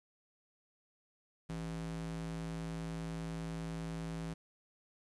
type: tone with high-pass filter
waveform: square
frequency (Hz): 55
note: A1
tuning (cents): 0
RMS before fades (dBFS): -41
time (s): 1.49-4.34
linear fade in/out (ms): 10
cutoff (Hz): 120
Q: 4.4
effects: resampled to 24000 Hz + 11-bit